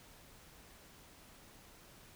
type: silence
effects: pink hiss -59 dBFS RMS until 2.15 s